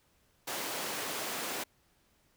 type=high-pass noise; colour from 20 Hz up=pink; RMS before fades=-37 dBFS; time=0.47-1.64 s; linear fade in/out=10 ms; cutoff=340 Hz; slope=12 dB/octave; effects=pink hiss -70 dBFS RMS until 2.36 s